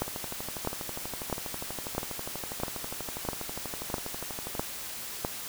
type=two click trains; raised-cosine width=1 ms; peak=-22 / -14 dBFS; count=56 / 9; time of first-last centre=0.08-4.552 / 0.02-5.249 s; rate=12.3 / 1.53 Hz; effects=white hiss -39 dBFS RMS until 5.48 s